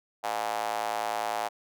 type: tone with high-pass filter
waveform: square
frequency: 55 Hz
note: A1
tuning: in tune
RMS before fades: -31 dBFS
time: 0.23-1.49 s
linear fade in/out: 20 ms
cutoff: 750 Hz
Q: 3.8
effects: none